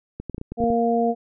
clicks, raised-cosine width 3 ms, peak -18 dBFS, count 9, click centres 0.2 / 0.297 / 0.346 / 0.381 / 0.414 / 0.52 / 0.604 / 0.639 / 0.703 s
harmonic tone, 233.1 Hz, A#3, in tune, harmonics 1 / 2 / 3, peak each -22 / -22 / -22 dBFS, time 0.57-1.15 s, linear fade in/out 50 ms
effects none

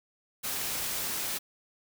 white noise, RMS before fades -33 dBFS, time 0.43-1.39 s, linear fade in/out 20 ms, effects none

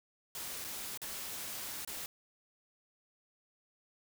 white noise with dropouts, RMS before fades -42 dBFS, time 0.35-2.06 s, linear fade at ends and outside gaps 1 ms, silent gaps 0.643-0.647 / 0.975-1.017 / 1.849-1.875 s, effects none

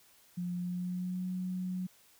sine tone with pitch glide, 177.3 to 183.45 Hz, F3 to F#3, +26 to -15 cents, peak -33 dBFS, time 0.37-1.87 s, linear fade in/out 10 ms, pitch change +59 cents, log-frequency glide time 0.58-1.26 s, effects white hiss -63 dBFS RMS until 2.19 s

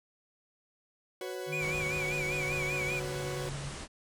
40% pulse chord, F# suspended fourth, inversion none, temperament equal with one note detuned, 370 / 496.5 / 554.4 Hz, F#4 / B4 / C#5, 0 / +9 / 0 cents, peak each -38 / -41 / -42 dBFS, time 1.21-3.49 s, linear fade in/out 2 ms
sine tone with pitch glide, 152.7 to 140.03 Hz, D#3 to C#3, -32 to +18 cents, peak -38 dBFS, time 1.46-3.74 s, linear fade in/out 50 ms, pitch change -150 cents, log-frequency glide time 1.64-3.26 s
triangle tone with vibrato, 2351 Hz, D7, 1 cent sharp, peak -31 dBFS, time 1.52-3 s, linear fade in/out 10 ms, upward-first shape sine, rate 5.1 Hz, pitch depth 92 cents each way
pink low-pass noise, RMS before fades -42 dBFS, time 1.58-3.88 s, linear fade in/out 50 ms, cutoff 10000 Hz, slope 96 dB/octave
effects none

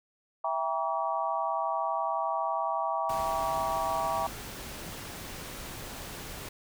sine chord, E diminished seventh, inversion none, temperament just, 659.3 / 791.1 / 949.3 / 1139.2 Hz, E5 / G5 / Bb5 / Db6, 0 / +16 / +31 / +47 cents, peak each -33 dBFS, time 0.44-4.27 s, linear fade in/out 5 ms
pink noise, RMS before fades -41 dBFS, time 3.09-6.49 s, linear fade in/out 5 ms
effects none

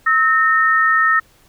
sine tone pair together, 1295 / 1831.4 Hz, E6 / A#6, -31 / -31 cents, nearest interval tritone, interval 600 cents, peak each -14 dBFS, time 0.06-1.2 s, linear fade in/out 10 ms, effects pink hiss -53 dBFS RMS until 1.48 s

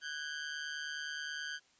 sawtooth ring-modulated tone, 1564 Hz, G6, 4 cents flat, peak -32 dBFS, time 0.01-1.6 s, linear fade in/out 50 ms, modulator 74.7 Hz, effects white hiss -68 dBFS RMS until 1.79 s + resampled to 16000 Hz

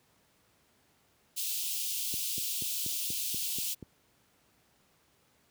white high-pass noise, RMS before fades -34 dBFS, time 1.36-3.75 s, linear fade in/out 20 ms, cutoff 2700 Hz, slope 48 dB/octave
click train, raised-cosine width 3 ms, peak -29 dBFS, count 8, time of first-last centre 2.14-3.827 s, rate 4.15 Hz
effects pink hiss -68 dBFS RMS until 5.5 s + high-pass 80 Hz 12 dB/octave

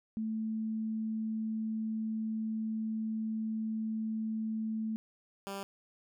sine / 10% pulse tone pair in turn, 220 / 197.13 Hz, A3 / G3, 0 / +10 cents, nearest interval major second, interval 190 cents, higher first, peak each -32 / -30 dBFS, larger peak second, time 0.17-4.96 / 5.47-5.63 s, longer first, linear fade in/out 0 ms, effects none

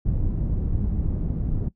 pink low-pass noise, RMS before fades -24 dBFS, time 0.05-1.69 s, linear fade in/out 10 ms, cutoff 170 Hz, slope 12 dB/octave, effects noise-tail reverb RT60 0.1 s tail -19 dB re dry

